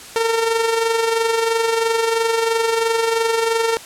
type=tone with amplitude modulation; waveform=sawtooth; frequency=455.4 Hz; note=A#4; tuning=40 cents flat; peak=-10 dBFS; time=0.16-3.77 s; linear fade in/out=0 ms; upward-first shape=sine; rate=23 Hz; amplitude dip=50%; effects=white hiss -37 dBFS RMS until 3.85 s + low-pass 10000 Hz 12 dB/octave